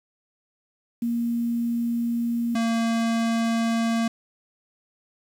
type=tone pair in turn; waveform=sine / square; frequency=234.9 / 228.9 Hz; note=A#3 / A#3; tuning=+13 / -31 cents; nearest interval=unison; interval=44 cents; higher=first; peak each=-22 dBFS; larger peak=neither; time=1.02-2.55 / 2.55-4.08 s; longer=neither; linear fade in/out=5 ms; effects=low-pass 9000 Hz 12 dB/octave + 8-bit